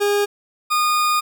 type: tone pair in turn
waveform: 40% pulse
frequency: 408.7 / 1224.7 Hz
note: G#4 / D#6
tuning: -28 / -28 cents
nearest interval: octave + perfect fifth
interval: 1900 cents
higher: second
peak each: -15 dBFS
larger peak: neither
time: 0-0.26 / 0.7-1.21 s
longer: second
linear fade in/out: 20 ms
effects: none